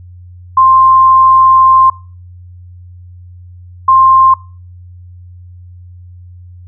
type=tone pair in turn; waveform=sine; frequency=1051 / 1054.8 Hz; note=C6 / C6; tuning=+7 / +14 cents; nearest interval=unison; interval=7 cents; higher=second; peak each=-3 dBFS; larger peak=neither; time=0.57-1.9 / 3.88-4.34 s; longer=first; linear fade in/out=5 ms; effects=noise-tail reverb RT60 0.4 s tail -22 dB re dry + added 89 Hz sine -31 dBFS peak until 6.67 s